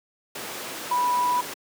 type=tone in noise; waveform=sine; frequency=984 Hz; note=B5; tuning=7 cents flat; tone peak=-20 dBFS; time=0.91-1.41 s; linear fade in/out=5 ms; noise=pink; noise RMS=-33 dBFS; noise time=0.35-1.54 s; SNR=+10 dB; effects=high-pass 300 Hz 12 dB/octave